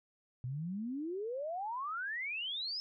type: exponential sweep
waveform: sine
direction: up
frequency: 120 to 5250 Hz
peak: -36 dBFS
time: 0.44-2.8 s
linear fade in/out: 0 ms
effects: none